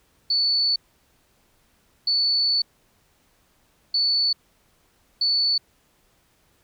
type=tone bursts at uneven times; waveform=sine; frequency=4467 Hz; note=C#8; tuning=12 cents sharp; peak=-18 dBFS; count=4; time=0.3-0.76 / 2.07-2.62 / 3.94-4.33 / 5.21-5.58 s; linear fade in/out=5 ms; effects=pink hiss -63 dBFS RMS until 6.63 s